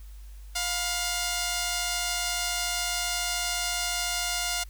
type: tone pair together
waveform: 5% pulse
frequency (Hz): 706.4 / 987.8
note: F5 / B5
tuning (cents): +20 / 0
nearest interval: tritone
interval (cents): 580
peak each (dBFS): -16 / -26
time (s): 0.55-4.64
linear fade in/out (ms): 10
effects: added 50 Hz sine -41 dBFS peak until 4.69 s + white hiss -59 dBFS RMS until 4.69 s